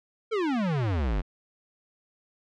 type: exponential sweep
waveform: square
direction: down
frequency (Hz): 466.2 to 43.07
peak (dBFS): -25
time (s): 0.31-1.22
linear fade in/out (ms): 20
effects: low-pass 3000 Hz 12 dB/octave